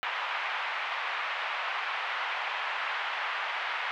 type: band-pass noise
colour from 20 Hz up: pink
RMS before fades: -33 dBFS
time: 0.03-3.91 s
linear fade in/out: 0 ms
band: 830 to 2900 Hz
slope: 24 dB/octave
effects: none